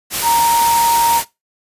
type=tone in noise; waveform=sine; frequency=932.3 Hz; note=A#5; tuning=in tune; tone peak=-11 dBFS; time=0.22-1.22 s; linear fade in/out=50 ms; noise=white; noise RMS=-19 dBFS; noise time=0.1-1.25 s; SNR=+5 dB; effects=noise-tail reverb RT60 0.2 s tail -19 dB re dry + resampled to 32000 Hz